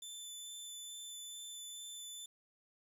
20% pulse tone with vibrato, 3520 Hz, A7, in tune, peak -40 dBFS, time 0.02-2.26 s, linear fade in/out 5 ms, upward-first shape sine, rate 2.3 Hz, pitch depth 8 cents each way, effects 11-bit

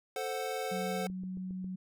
square chord, F# diminished, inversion first, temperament equal, 440 / 523.3 / 740 Hz, A4 / C5 / F#5, 0 / 0 / 0 cents, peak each -39 dBFS, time 0.16-1.07 s, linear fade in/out 2 ms
sine tone, 185.6 Hz, F#3, 6 cents sharp, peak -36 dBFS, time 0.71-1.76 s, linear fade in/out 10 ms
click train, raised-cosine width 3 ms, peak -37 dBFS, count 5, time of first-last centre 1.1-1.644 s, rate 7.35 Hz
effects none

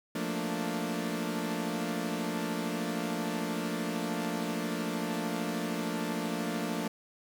sawtooth chord, Bb major seventh, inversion second, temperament equal, 174.61 / 220 / 233.1 / 293.7 Hz, F3 / A3 / Bb3 / D4, 0 / 0 / 0 / 0 cents, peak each -33 dBFS, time 0.15-6.88 s, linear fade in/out 5 ms, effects 10-bit

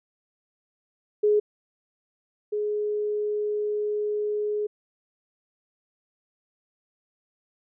sine tone pair in turn, 419.2 / 419.2 Hz, G#4 / G#4, +16 / +16 cents, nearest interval unison, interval 0 cents, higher neither, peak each -17 / -24 dBFS, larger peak first, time 1.23-1.4 / 2.52-4.67 s, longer second, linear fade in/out 10 ms, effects none

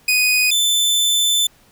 sawtooth tone pair in turn, 2489 / 3528 Hz, D#7 / A7, 0 / +4 cents, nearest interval tritone, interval 604 cents, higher second, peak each -10 / -11 dBFS, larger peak first, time 0.08-0.51 / 0.51-1.47 s, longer second, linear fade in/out 5 ms, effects pink hiss -53 dBFS RMS until 1.71 s

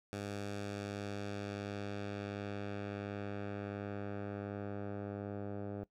10% pulse tone with low-pass filter sweep, 101.4 Hz, G#2, 41 cents flat, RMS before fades -42 dBFS, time 0.13-5.84 s, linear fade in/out 0 ms, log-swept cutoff 9500 to 820 Hz, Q 0.76, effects noise-tail reverb RT60 0.1 s tail -19 dB re dry

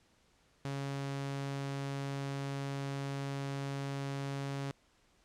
sawtooth tone, 138.59 Hz, C#3, in tune, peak -32 dBFS, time 0.65-4.71 s, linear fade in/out 0 ms, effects pink hiss -69 dBFS RMS until 5.24 s + low-pass 8000 Hz 12 dB/octave

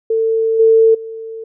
sine tone with level steps, 448 Hz, A4, 31 cents sharp, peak -12 / -6 / -25 dBFS, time 0.1-1.44 s, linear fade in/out 5 ms, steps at 0.59 / 0.94 s, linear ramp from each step 10 ms, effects none

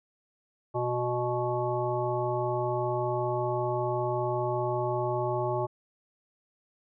harmonic tone, 122.6 Hz, B2, 12 cents flat, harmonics 1 / 3 / 5 / 7 / 9, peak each -33 / -31 / -32 / -33 / -37 dBFS, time 0.74-5.67 s, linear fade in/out 20 ms, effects none

